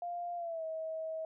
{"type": "tone with pitch glide", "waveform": "sine", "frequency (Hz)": [698.5, 640.5], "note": ["F5", "E5"], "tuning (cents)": [0, -50], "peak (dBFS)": -36, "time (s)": [0.02, 1.25], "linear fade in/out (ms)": 2, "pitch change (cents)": -150, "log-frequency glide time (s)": [0.36, 0.64], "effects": []}